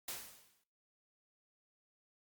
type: noise with exponential decay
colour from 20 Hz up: white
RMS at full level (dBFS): -40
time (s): 0.08-0.64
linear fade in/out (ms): 5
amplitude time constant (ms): 120
effects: noise-tail reverb RT60 0.6 s tail -22 dB re dry + Opus 48 kbps